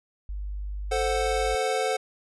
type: tone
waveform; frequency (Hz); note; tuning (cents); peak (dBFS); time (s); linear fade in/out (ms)
sine; 49.97; G1; +34; -30; 0.29-1.55; 0
type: chord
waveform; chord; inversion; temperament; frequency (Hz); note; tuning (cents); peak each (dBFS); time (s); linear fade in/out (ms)
square; F# diminished; first; equal; 440 / 523.3 / 740; A4 / C5 / F#5; 0 / 0 / 0; -29; 0.91-1.97; 10
effects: resampled to 24000 Hz